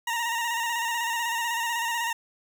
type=tone with vibrato; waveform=20% pulse; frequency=932.3 Hz; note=A#5; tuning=in tune; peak=-21 dBFS; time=0.07-2.13 s; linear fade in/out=5 ms; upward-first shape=square; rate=16 Hz; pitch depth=35 cents each way; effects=none